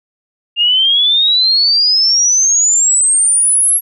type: exponential sweep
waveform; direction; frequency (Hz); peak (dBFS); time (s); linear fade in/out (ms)
sine; up; 2794 to 11390; -8; 0.56-3.81; 50
effects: none